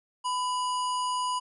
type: harmonic tone with a mistuned harmonic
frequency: 973 Hz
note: B5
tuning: 26 cents flat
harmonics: 1 / 3 / 5 / 7 / 9 / 10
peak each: -27 / -37 / -41 / -44 / -46 / -47 dBFS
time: 0.24-1.4 s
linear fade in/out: 20 ms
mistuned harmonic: 1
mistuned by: +47 cents
effects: none